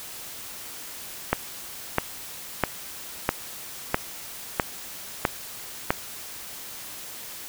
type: click train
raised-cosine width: 0.5 ms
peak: -4 dBFS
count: 8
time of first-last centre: 1.33-5.905 s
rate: 1.53 Hz
effects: white hiss -39 dBFS RMS until 7.48 s